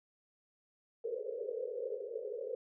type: band-pass noise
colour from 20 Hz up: pink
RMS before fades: -40 dBFS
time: 1.04-2.55 s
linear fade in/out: 2 ms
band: 420 to 530 Hz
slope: 96 dB/octave
effects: none